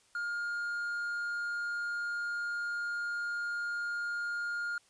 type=tone; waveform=triangle; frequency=1415 Hz; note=F6; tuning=22 cents sharp; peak=-31 dBFS; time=0.15-4.78 s; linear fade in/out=2 ms; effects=white hiss -66 dBFS RMS until 4.89 s + resampled to 22050 Hz